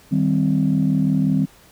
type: chord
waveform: sine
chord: C minor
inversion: first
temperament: equal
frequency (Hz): 155.56 / 196 / 261.6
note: Eb3 / G3 / C4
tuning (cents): 0 / 0 / 0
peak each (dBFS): -19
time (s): 0.11-1.46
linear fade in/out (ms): 20
effects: tanh soft clip ceiling -8 dBFS + pink hiss -50 dBFS RMS until 1.71 s